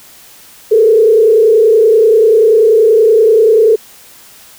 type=tone with frequency modulation; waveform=sine; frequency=441.9 Hz; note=A4; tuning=7 cents sharp; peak=-4 dBFS; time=0.71-3.76 s; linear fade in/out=10 ms; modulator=30.4 Hz; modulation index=0.95; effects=white hiss -39 dBFS RMS until 4.58 s